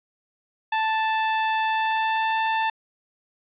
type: tone with pitch glide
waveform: sawtooth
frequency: 880 to 887.7 Hz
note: A5 to A5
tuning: 0 to +15 cents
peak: -17 dBFS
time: 0.72-2.7 s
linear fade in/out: 5 ms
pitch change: +15 cents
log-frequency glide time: 1.65-2.4 s
effects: resampled to 8000 Hz + 9-bit